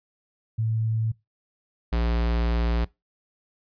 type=tone pair in turn; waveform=sine / square; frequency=111.4 / 57.96 Hz; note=A2 / A#1; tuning=+22 / -9 cents; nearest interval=major seventh; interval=1131 cents; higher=first; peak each=-22 dBFS; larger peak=neither; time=0.58-1.12 / 1.92-2.85 s; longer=second; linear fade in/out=10 ms; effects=noise-tail reverb RT60 0.2 s tail -21 dB re dry + resampled to 11025 Hz